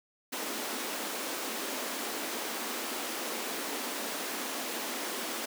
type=high-pass noise; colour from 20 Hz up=pink; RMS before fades=-36 dBFS; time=0.32-5.46 s; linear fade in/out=10 ms; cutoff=230 Hz; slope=48 dB/octave; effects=none